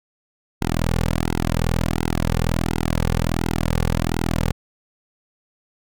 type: tone with flanger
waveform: sawtooth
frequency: 41.2 Hz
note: E1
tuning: in tune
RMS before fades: -21 dBFS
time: 0.61-4.52 s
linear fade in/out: 10 ms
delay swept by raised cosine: 1.7 to 3.1 ms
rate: 1.4 Hz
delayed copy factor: -1
effects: none